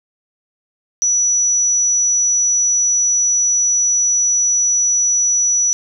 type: tone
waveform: sine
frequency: 5900 Hz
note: F#8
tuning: 6 cents flat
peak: -12 dBFS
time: 1.02-5.73 s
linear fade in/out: 0 ms
effects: none